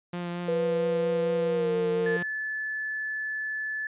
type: tone with vibrato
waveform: sawtooth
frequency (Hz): 174.61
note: F3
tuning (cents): 0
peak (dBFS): -27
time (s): 0.13-2.23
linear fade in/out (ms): 5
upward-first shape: triangle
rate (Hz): 4.4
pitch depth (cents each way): 17
type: tone with pitch glide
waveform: sine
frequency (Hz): 493.9 to 458.2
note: B4 to A#4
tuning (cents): 0 to -30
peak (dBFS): -24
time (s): 0.48-2.17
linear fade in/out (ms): 5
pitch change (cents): -130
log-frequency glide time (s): 1.45-1.76
type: tone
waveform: sine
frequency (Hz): 1734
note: A6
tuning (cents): -26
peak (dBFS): -29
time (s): 2.06-3.87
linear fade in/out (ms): 2
effects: resampled to 8000 Hz